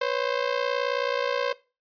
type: ring-modulated tone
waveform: sawtooth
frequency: 523.3 Hz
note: C5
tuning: in tune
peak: -17 dBFS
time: 0.01-1.53 s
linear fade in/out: 5 ms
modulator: 29.4 Hz
effects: noise-tail reverb RT60 0.3 s tail -20 dB re dry + resampled to 11025 Hz